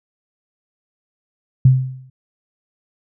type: tone with exponential decay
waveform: sine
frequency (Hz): 130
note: C3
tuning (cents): -11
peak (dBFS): -4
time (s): 1.65-2.1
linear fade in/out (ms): 5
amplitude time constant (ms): 97
effects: none

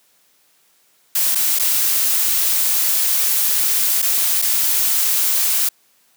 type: noise with dropouts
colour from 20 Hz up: blue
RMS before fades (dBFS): -17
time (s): 1.15-5.69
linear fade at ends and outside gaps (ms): 5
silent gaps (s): 1.349-1.354 / 1.589-1.595 / 4.019-4.025 / 4.418-4.422
effects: white hiss -58 dBFS RMS until 6.16 s + high-pass 150 Hz 12 dB/octave

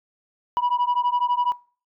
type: beating tone pair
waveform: sine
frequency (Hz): 971 / 983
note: B5 / B5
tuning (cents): -30 / -8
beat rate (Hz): 12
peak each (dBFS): -20 / -21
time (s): 0.57-1.52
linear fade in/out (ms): 0
effects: noise-tail reverb RT60 0.4 s tail -21 dB re dry + tanh soft clip ceiling -16 dBFS

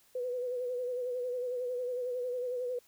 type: tone with vibrato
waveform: sine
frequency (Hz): 496.7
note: B4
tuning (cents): +10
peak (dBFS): -32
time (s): 0.15-2.79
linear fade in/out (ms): 5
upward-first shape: sine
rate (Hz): 11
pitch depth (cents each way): 44
effects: white hiss -65 dBFS RMS until 2.87 s

